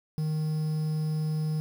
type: tone with quantisation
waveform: triangle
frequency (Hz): 155.2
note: D#3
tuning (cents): -4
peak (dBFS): -24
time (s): 0.18-1.6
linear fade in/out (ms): 0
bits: 8
effects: none